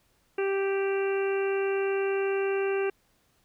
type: harmonic tone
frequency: 391.8 Hz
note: G4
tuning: 1 cent flat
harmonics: 1 / 2 / 3 / 4 / 5 / 6 / 7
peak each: -25 / -38 / -41 / -38 / -45 / -41 / -40 dBFS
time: 0.38-2.9 s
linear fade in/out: 5 ms
effects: pink hiss -68 dBFS RMS until 3.44 s